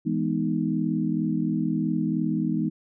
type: chord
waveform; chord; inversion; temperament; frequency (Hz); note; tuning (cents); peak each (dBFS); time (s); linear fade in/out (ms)
sine; E major seventh; none; equal; 164.81 / 207.7 / 246.9 / 311.1; E3 / G#3 / B3 / D#4; 0 / 0 / 0 / 0; -28; 0.05-2.7; 20
effects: none